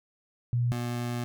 sine / 25% pulse tone pair in turn, 120.7 / 120.7 Hz, B2 / B2, -39 / -39 cents, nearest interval unison, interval 0 cents, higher neither, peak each -23 / -26 dBFS, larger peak first, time 0.53-0.72 / 0.72-1.24 s, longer second, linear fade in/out 0 ms, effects none

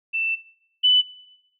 sine tone pair in turn, 2667 / 2994 Hz, E7 / F#7, +20 / +20 cents, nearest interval major second, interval 200 cents, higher second, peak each -21 / -13 dBFS, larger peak second, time 0.13-0.36 / 0.83-1.02 s, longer first, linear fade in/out 20 ms, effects noise-tail reverb RT60 0.9 s tail -20 dB re dry

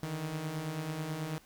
sawtooth beating tone pair, 149 / 158.2 Hz, D3 / D#3, +25 / +29 cents, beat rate 9.2 Hz, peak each -38 / -32 dBFS, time 0.03-1.38 s, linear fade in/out 0 ms, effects pink hiss -60 dBFS RMS until 1.45 s

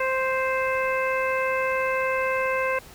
harmonic tone, 523.3 Hz, C5, in tune, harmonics 1 / 2 / 3 / 4 / 5, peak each -25 / -28 / -30 / -31 / -32 dBFS, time 0-2.79 s, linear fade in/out 5 ms, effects pink hiss -47 dBFS RMS until 2.94 s

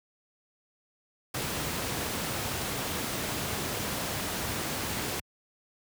pink noise, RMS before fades -32 dBFS, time 1.34-5.2 s, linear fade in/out 5 ms, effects high-pass 80 Hz 12 dB/octave

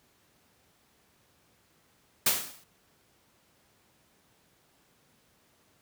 white noise with exponential decay, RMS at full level -21 dBFS, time 2.26-2.64 s, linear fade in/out 5 ms, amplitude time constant 82 ms, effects pink hiss -66 dBFS RMS until 5.81 s + high-pass 80 Hz 12 dB/octave

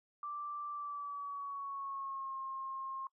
sine tone with pitch glide, 1173 to 1069.5 Hz, D6 to C6, -2 to +38 cents, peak -39 dBFS, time 0.23-3.07 s, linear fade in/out 2 ms, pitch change -160 cents, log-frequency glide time 0.71-2.38 s, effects noise-tail reverb RT60 0.1 s tail -23 dB re dry

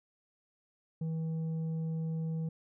sine tone with tanh clipping, 161.3 Hz, E3, 37 cents flat, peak -33 dBFS, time 1.01-2.49 s, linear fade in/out 5 ms, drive 5 dB, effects none

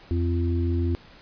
harmonic tone, 85.8 Hz, F2, 30 cents flat, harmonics 1 / 3 / 4, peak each -22 / -30 / -30 dBFS, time 0.11-0.95 s, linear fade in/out 0 ms, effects pink hiss -50 dBFS RMS until 1.21 s + resampled to 11025 Hz

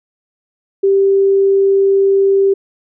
sine tone, 392 Hz, G4, in tune, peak -8 dBFS, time 0.83-2.54 s, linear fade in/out 10 ms, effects none

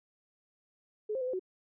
sine tone with pitch steps, 425.9 / 527 / 503 / 513 / 371.7 Hz, G#4 / C5 / B4 / C5 / F#4, +44 / +12 / +32 / -34 / +8 cents, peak -31 dBFS, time 1.09-1.395 s, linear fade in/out 10 ms, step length 61 ms, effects none

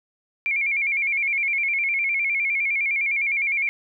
sine tone with vibrato, 2267 Hz, C#7, 38 cents sharp, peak -20 dBFS, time 0.46-3.69 s, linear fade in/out 0 ms, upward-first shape square, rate 9.8 Hz, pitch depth 70 cents each way, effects none

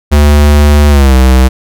square tone with pitch glide, 73.42 to 64.66 Hz, D2 to C2, 0 to -20 cents, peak -3 dBFS, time 0.11-1.49 s, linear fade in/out 20 ms, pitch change -220 cents, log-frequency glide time 0.89-1.15 s, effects none

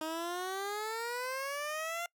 15% pulse exponential sweep, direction up, 311.1 to 698.5 Hz, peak -29 dBFS, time 0.01-2.06 s, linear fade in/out 2 ms, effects noise-tail reverb RT60 0.1 s tail -24 dB re dry

